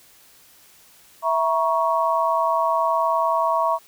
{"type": "chord", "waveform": "sine", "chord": "A# diminished", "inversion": "second", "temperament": "equal with one note detuned", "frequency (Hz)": [659.3, 949.7, 1108.7], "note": ["E5", "A#5", "C#6"], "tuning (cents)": [0, 32, 0], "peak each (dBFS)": [-22, -22, -22], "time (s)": [1.22, 3.79], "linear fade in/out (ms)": 50, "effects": ["white hiss -52 dBFS RMS until 3.87 s"]}